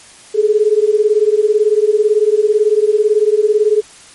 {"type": "beating tone pair", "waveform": "sine", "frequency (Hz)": [415.3, 433.3], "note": ["G#4", "A4"], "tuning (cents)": [0, -27], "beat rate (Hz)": 18, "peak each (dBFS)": -12, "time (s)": [0.34, 3.82], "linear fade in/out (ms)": 20, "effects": ["white hiss -40 dBFS RMS until 4.14 s", "MP3 48 kbps"]}